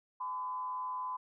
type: tone with frequency modulation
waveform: sine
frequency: 1012 Hz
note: B5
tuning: 42 cents sharp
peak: -35 dBFS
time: 0.2-1.17 s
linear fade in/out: 10 ms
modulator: 167 Hz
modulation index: 0.38
effects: none